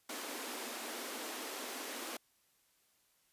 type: high-pass noise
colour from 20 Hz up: pink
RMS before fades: -43 dBFS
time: 0.09-2.17 s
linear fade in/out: 5 ms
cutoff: 230 Hz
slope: 96 dB/octave
effects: white hiss -73 dBFS RMS until 3.32 s + resampled to 32000 Hz